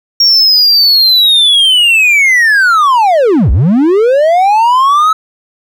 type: linear two-way sweep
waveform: triangle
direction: down then up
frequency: 5588 to 50.7 to 1303 Hz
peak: -3 dBFS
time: 0.2-5.13 s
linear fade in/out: 5 ms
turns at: 3.51 s
effects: none